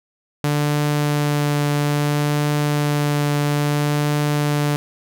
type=tone with vibrato; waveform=sawtooth; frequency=146.83 Hz; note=D3; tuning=in tune; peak=-13 dBFS; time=0.44-4.76 s; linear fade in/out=0 ms; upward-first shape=triangle; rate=0.6 Hz; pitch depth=12 cents each way; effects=none